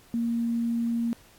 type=tone with quantisation; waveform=sine; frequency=233.1 Hz; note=A#3; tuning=in tune; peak=-24 dBFS; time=0.14-1.13 s; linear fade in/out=0 ms; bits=9; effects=pink hiss -56 dBFS RMS until 1.38 s + AAC 64 kbps